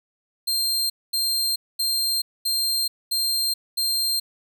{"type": "tone bursts", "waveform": "sawtooth", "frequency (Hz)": 4179, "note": "C8", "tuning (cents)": -3, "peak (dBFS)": -18, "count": 6, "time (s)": [0.47, 4.2], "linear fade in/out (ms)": 10, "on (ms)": 430, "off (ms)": 230, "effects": []}